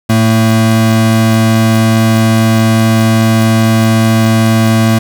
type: tone pair together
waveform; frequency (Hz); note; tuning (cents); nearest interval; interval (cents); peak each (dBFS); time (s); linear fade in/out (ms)
square; 111 / 224.4; A2 / A3; +16 / +34; octave; 1218; -10; 0.09-4.99; 10
effects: none